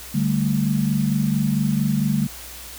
sine chord, D suspended fourth, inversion none, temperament just, 146.83 / 195.78 / 220.2 Hz, D3 / G3 / A3, 0 / -2 / +2 cents, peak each -22 dBFS, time 0.14-2.27 s, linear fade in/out 10 ms, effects added 60 Hz sine -43 dBFS peak until 2.78 s + white hiss -38 dBFS RMS until 2.78 s

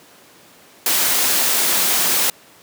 white noise, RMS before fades -17 dBFS, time 0.86-2.3 s, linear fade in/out 2 ms, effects pink hiss -47 dBFS RMS until 2.62 s + high-pass 200 Hz 12 dB/octave

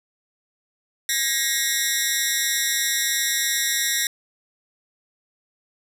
10% pulse tone with amplitude modulation, 1888 Hz, A#6, 22 cents sharp, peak -7 dBFS, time 1.09-4.07 s, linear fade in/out 2 ms, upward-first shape sine, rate 257 Hz, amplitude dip 95%, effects none

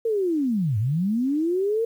sine linear two-way sweep, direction down then up, 466.2 to 99.1 to 466.2 Hz, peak -20 dBFS, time 0.05-1.85 s, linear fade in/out 5 ms, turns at 0.78 s, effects 9-bit

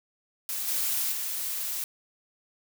blue noise with level steps, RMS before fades -32 / -28 / -32 dBFS, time 0.49-1.84 s, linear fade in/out 0 ms, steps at 0.67 / 1.11 s, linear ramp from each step 20 ms, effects none

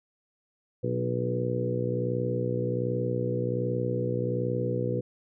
harmonic tone with a mistuned harmonic, 61.3 Hz, B1, 12 cents flat, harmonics 2 / 3 / 4 / 5 / 6 / 7 / 8, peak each -30 / -35 / -38 / -38 / -35 / -36 / -31 dBFS, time 0.83-5.01 s, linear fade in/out 10 ms, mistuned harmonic 4, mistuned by +21 cents, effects none

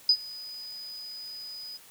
sine tone with ADSR envelope, 4978 Hz, D#8, in tune, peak -15 dBFS, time 0.09-1.78 s, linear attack 3 ms, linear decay 68 ms, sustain -23 dB, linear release 21 ms, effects white hiss -53 dBFS RMS until 1.9 s

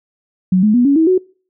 sine tone with pitch steps, 185 / 212.5 / 244.1 / 280.4 / 322.1 / 370 Hz, F#3 / G#3 / B3 / C#4 / E4 / F#4, 0 / +40 / -20 / +20 / -40 / 0 cents, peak -8 dBFS, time 0.52-1.18 s, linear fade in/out 5 ms, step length 110 ms, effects noise-tail reverb RT60 0.4 s tail -24 dB re dry

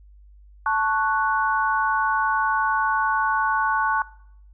sine chord, F# minor, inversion first, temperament equal, 880 / 1108.7 / 1480 Hz, A5 / C#6 / F#6, 0 / 0 / 0 cents, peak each -23 / -23 / -24 dBFS, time 0.66-4.02 s, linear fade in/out 2 ms, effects noise-tail reverb RT60 0.7 s tail -21 dB re dry + added 50 Hz sine -46 dBFS peak until 4.53 s

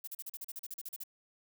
violet noise bursts, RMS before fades -42 dBFS, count 14, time 0.04-1.037 s, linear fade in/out 5 ms, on 35 ms, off 39 ms, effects none

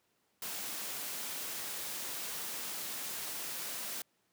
white noise, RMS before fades -40 dBFS, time 0.42-4.02 s, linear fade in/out 2 ms, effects pink hiss -75 dBFS RMS until 4.32 s + high-pass 150 Hz 12 dB/octave

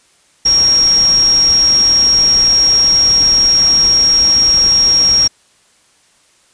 sine tone in noise, 5588 Hz, F8, in tune, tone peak -7 dBFS, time 0.45-5.28 s, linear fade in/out 10 ms, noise pink, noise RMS -25 dBFS, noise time 0.45-5.28 s, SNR +15 dB, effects white hiss -52 dBFS RMS until 6.53 s + resampled to 22050 Hz

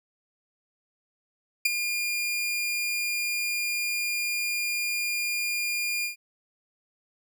sawtooth tone with ADSR envelope, 2414 Hz, D7, 47 cents sharp, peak -14 dBFS, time 1.65-6.16 s, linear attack 7 ms, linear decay 18 ms, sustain -9 dB, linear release 120 ms, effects none

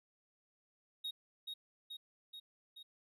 triangle tone with echo, 3756 Hz, A#7, 12 cents sharp, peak -37 dBFS, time 1.04-1.11 s, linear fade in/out 10 ms, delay 430 ms, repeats 4, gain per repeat -3 dB, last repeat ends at 2.83 s, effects none

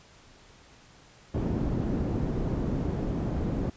white low-pass noise, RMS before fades -29 dBFS, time 1.34-3.7 s, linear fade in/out 5 ms, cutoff 240 Hz, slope 12 dB/octave, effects pink hiss -55 dBFS RMS until 3.76 s + resampled to 16000 Hz

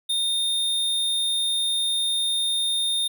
square tone, 3650 Hz, A#7, 37 cents flat, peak -22 dBFS, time 0.09-3.08 s, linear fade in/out 10 ms, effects none

